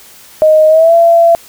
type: tone with pitch glide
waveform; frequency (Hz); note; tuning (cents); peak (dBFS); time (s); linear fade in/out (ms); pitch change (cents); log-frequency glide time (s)
sine; 622.3 to 674.7; D#5 to E5; 0 to +40; -3; 0.42-1.35; 0; +140; 0.68-0.94
effects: white hiss -38 dBFS RMS until 1.48 s